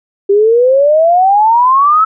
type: exponential sweep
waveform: sine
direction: up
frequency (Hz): 392.3 to 1318.5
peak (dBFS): -5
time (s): 0.29-2.05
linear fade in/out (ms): 10
effects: none